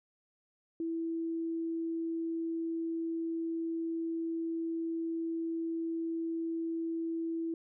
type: tone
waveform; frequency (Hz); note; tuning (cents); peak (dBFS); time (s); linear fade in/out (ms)
sine; 329.6; E4; 0; -32; 0.8-7.54; 2
effects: none